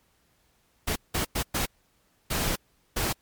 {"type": "noise bursts at uneven times", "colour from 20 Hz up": "pink", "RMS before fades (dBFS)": -27, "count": 6, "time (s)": [[0.87, 0.96], [1.14, 1.25], [1.35, 1.43], [1.54, 1.66], [2.3, 2.56], [2.96, 3.13]], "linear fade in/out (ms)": 10, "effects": ["pink hiss -67 dBFS RMS until 3.21 s", "MP3 96 kbps"]}